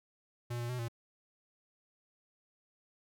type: tone with pitch steps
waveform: square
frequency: 120.1 / 119.2 / 125 / 116.9 Hz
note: B2 / A#2 / B2 / A#2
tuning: -48 / +39 / +21 / +5 cents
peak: -36 dBFS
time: 0.5-0.884 s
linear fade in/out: 10 ms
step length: 96 ms
effects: none